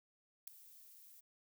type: noise with ADSR envelope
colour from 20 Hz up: violet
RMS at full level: -41 dBFS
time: 0.47-1.21 s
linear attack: 6 ms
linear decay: 4 ms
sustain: -19 dB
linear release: 15 ms
effects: none